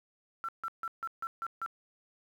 sine tone bursts, 1348 Hz, E6, 38 cents sharp, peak -33 dBFS, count 7, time 0.44-1.662 s, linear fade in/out 0 ms, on 46 ms, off 150 ms, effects 10-bit

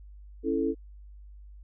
sine chord, A major, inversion first, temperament just, 275 / 330 / 440 Hz, C#4 / E4 / A4, -14 / +2 / 0 cents, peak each -29 dBFS, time 0.43-0.75 s, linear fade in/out 50 ms, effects added 50 Hz sine -45 dBFS peak until 1.63 s

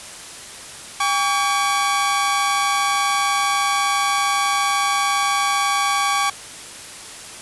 sawtooth tone pair together, 802.6 / 1135 Hz, G5 / C#6, +41 / +41 cents, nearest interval tritone, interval 600 cents, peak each -18 / -15 dBFS, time 1-6.3 s, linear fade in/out 5 ms, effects white hiss -36 dBFS RMS until 7.41 s + resampled to 24000 Hz

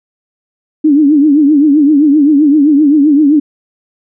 sine tone with vibrato, 293.7 Hz, D4, in tune, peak -4 dBFS, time 0.84-3.4 s, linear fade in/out 10 ms, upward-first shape triangle, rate 7.7 Hz, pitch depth 140 cents each way, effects none

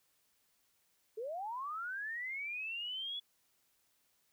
sine linear sweep, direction up, 415.3 to 3418 Hz, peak -38 dBFS, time 1.17-3.2 s, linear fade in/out 10 ms, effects white hiss -75 dBFS RMS until 4.32 s

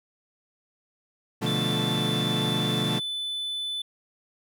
30% pulse chord, B half-diminished seventh, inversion none, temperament equal with one note detuned, 123.47 / 146.83 / 174.61 / 218.7 Hz, B2 / D3 / F3 / A3, 0 / 0 / 0 / -10 cents, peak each -28 dBFS, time 1.41-3 s, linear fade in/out 20 ms
triangle tone, 3500 Hz, A7, 10 cents flat, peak -27 dBFS, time 1.46-3.82 s, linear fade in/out 5 ms
effects none

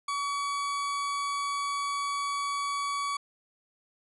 40% pulse tone, 1134 Hz, C#6, 39 cents sharp, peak -28 dBFS, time 0.08-3.17 s, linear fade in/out 5 ms, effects resampled to 24000 Hz

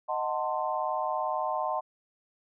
sine chord, D# diminished seventh, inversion none, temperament equal with one note detuned, 622.3 / 740 / 891.3 / 1046.5 Hz, D#5 / F#5 / A5 / C6, 0 / 0 / +22 / 0 cents, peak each -33 dBFS, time 0.08-1.81 s, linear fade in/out 20 ms, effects none

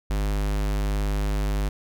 square tone, 50.7 Hz, G#1, 41 cents flat, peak -23 dBFS, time 0.1-1.69 s, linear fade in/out 5 ms, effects none

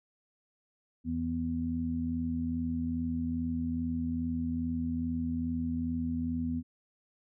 harmonic tone, 82.41 Hz, E2, in tune, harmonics 1 / 2 / 3, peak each -37 / -39 / -31 dBFS, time 1.04-6.63 s, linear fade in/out 50 ms, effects none

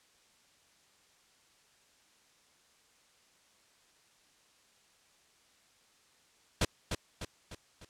pink noise with echo, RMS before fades -27 dBFS, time 6.61-6.65 s, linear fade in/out 5 ms, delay 300 ms, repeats 4, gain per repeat -6 dB, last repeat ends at 7.85 s, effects white hiss -66 dBFS RMS until 7.89 s + low-pass 8000 Hz 12 dB/octave

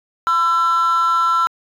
triangle tone pair together, 1016.2 / 1342 Hz, B5 / E6, +49 / +31 cents, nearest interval perfect fourth, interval 482 cents, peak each -17 / -11 dBFS, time 0.27-1.47 s, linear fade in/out 0 ms, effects tanh soft clip ceiling -9 dBFS

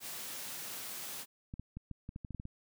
white high-pass noise, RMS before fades -43 dBFS, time 0-1.26 s, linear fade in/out 50 ms, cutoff 100 Hz, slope 48 dB/octave
clicks, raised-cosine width 5 ms, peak -30 dBFS, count 11, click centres 1.539 / 1.596 / 1.77 / 1.913 / 2.091 / 2.161 / 2.248 / 2.307 / 2.347 / 2.399 / 2.454 s
effects none

